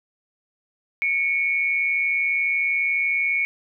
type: tone pair together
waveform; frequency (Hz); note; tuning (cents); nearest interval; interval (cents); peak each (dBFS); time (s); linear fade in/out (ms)
sine; 2217 / 2377; C#7 / D7; 0 / +20; minor second; 120; -20 / -26; 1.02-3.45; 0
effects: none